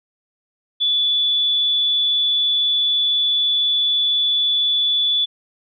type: tone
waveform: sine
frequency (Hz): 3454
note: A7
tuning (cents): -33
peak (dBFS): -15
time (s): 0.8-5.26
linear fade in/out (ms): 20
effects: none